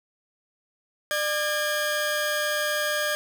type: tone pair together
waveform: sawtooth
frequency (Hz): 598.7 / 1632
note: D5 / G#6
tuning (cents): +33 / -31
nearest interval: octave + perfect fourth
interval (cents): 1736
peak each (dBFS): -23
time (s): 1.11-3.15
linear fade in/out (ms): 0
effects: 9-bit